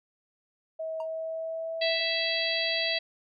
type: tone with pitch glide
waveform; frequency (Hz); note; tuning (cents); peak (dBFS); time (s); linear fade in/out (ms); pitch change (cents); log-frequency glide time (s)
sine; 642 to 656.2; E5 to E5; -46 to -8; -31; 0.79-2.01; 10; +38; 1-1.87
type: tone with exponential decay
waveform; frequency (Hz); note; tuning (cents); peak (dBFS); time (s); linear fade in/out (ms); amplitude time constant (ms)
triangle; 932.3; A#5; 0; -31; 1-1.09; 2; 19
type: harmonic tone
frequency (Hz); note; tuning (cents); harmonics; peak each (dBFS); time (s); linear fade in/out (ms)
659.3; E5; 0; 1 / 3 / 4 / 5 / 6 / 7; -33 / -33 / -33 / -33 / -33 / -33; 1.81-2.99; 10
effects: none